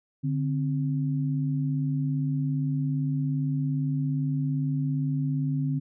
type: tone pair together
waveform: sine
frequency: 145.68 / 263.2 Hz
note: D3 / C4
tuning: -14 / +10 cents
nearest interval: minor seventh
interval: 1024 cents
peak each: -25 / -30 dBFS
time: 0.23-5.8 s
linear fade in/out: 20 ms
effects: none